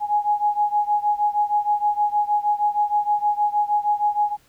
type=beating tone pair; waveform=sine; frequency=830.6 / 837 Hz; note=G#5 / G#5; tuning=0 / +13 cents; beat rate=6.4 Hz; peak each=-20 / -22 dBFS; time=0-4.37 s; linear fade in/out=50 ms; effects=pink hiss -58 dBFS RMS until 4.48 s